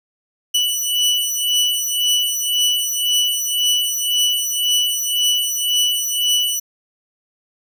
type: beating tone pair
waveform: sawtooth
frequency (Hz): 2960 / 2961.9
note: F#7 / F#7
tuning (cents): 0 / +1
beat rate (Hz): 1.9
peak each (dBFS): -16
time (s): 0.54-6.6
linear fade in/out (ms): 10
effects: none